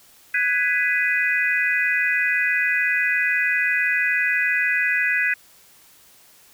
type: chord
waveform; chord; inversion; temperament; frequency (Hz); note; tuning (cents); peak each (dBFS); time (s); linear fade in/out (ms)
sine; G# minor seventh; third; just; 1495.1 / 1661.2 / 1993.5 / 2492; F#6 / G#6 / B6 / D#7; +18 / 0 / +16 / +2; -26 / -23 / -22 / -24; 0.34-5.34; 5
effects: white hiss -52 dBFS RMS until 6.53 s